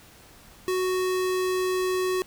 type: tone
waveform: square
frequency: 370 Hz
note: F#4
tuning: in tune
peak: -24 dBFS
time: 0.68-2.22 s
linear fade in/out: 0 ms
effects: pink hiss -51 dBFS RMS until 2.26 s